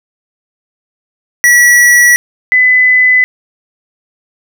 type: tone pair in turn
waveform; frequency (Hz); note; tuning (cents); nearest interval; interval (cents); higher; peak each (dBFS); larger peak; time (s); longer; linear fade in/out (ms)
square / sine; 1938 / 2008; B6 / B6; -33 / +28; minor second; 61; second; -4; neither; 1.44-2.16 / 2.52-3.24; neither; 0
effects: none